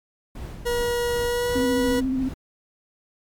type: noise with tremolo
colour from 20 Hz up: brown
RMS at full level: -32 dBFS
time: 0.35-2.34 s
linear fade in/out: 5 ms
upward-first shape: sine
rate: 2.7 Hz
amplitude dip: 50%
type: tone with pitch glide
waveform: 40% pulse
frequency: 479.3 to 486.8 Hz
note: A#4 to B4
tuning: +48 to -25 cents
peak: -21 dBFS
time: 0.65-2.01 s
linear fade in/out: 20 ms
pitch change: +27 cents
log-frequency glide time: 1.24-1.54 s
type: tone with vibrato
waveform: sine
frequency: 261.6 Hz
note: C4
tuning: in tune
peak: -21 dBFS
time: 1.55-2.29 s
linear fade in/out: 10 ms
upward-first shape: square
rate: 14 Hz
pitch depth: 31 cents each way
effects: MP3 96 kbps